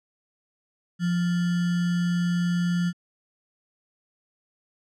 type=tone with sample-and-hold; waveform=sine; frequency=174.61 Hz; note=F3; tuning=in tune; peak=-21 dBFS; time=0.99-2.93 s; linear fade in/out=50 ms; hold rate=1575 Hz; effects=low-pass 7000 Hz 12 dB/octave